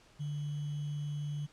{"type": "tone with sample-and-hold", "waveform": "sine", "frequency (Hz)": 146.83, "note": "D3", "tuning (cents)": 0, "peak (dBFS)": -34, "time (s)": [0.19, 1.47], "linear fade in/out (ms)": 20, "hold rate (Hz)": 3150, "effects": ["pink hiss -62 dBFS RMS until 1.52 s", "low-pass 7000 Hz 12 dB/octave"]}